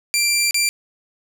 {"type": "tone with dropouts", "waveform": "15% pulse", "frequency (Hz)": 2363, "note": "D7", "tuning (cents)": 10, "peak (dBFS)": -9, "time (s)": [0.14, 0.69], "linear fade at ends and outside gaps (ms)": 0, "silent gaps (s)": [0.509, 0.544], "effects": []}